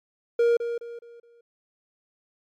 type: tone with echo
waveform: triangle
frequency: 470.5 Hz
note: A#4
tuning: 16 cents sharp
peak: -15 dBFS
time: 0.39-0.57 s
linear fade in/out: 5 ms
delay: 210 ms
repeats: 4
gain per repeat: -9 dB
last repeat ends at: 1.41 s
effects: MP3 96 kbps